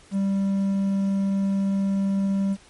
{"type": "tone with quantisation", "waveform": "triangle", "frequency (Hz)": 196, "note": "G3", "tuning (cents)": 0, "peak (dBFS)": -18, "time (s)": [0.11, 2.57], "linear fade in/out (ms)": 50, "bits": 8, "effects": ["pink hiss -52 dBFS RMS until 2.69 s", "MP3 48 kbps"]}